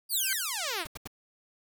5% pulse exponential sweep, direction down, 4970 to 290 Hz, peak -19 dBFS, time 0.09-0.86 s, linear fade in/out 50 ms
sawtooth tone with exponential growth, 1555 Hz, G6, 14 cents flat, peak -23 dBFS, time 0.12-0.33 s, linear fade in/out 1 ms, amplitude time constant 45 ms
pink noise bursts, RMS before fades -39 dBFS, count 3, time 0.85-1.075 s, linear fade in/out 5 ms, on 21 ms, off 81 ms
effects none

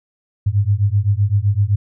sine beating tone pair, 98 / 105.8 Hz, G2 / G#2, 0 / +33 cents, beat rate 7.8 Hz, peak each -16 dBFS, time 0.46-1.76 s, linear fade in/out 10 ms, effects none

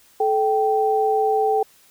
sine tone pair together, 433.7 / 779 Hz, A4 / G5, -25 / -11 cents, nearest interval minor seventh, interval 1014 cents, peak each -19 dBFS, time 0.2-1.63 s, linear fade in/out 5 ms, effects white hiss -54 dBFS RMS until 1.9 s

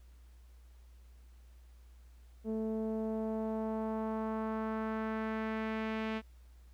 sawtooth tone with low-pass filter sweep, 220 Hz, A3, in tune, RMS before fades -36 dBFS, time 2.44-6.22 s, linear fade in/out 50 ms, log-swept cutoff 440 to 2700 Hz, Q 1.6, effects added 60 Hz sine -54 dBFS peak until 6.73 s + pink hiss -71 dBFS RMS until 6.73 s

